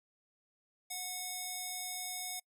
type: tone with band-pass filter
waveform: square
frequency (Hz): 732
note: F#5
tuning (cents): -19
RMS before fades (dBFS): -41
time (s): 0.9-2.4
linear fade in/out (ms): 10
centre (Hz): 9200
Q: 0.86
effects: noise-tail reverb RT60 0.1 s tail -26 dB re dry